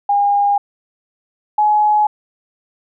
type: tone pair in turn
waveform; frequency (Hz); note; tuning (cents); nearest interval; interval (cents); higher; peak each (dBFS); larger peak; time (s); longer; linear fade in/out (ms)
sine; 811 / 843.6; G#5 / G#5; -41 / +27; minor second; 68; second; -11 / -10; second; 0.09-0.58 / 1.58-2.07; neither; 5
effects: none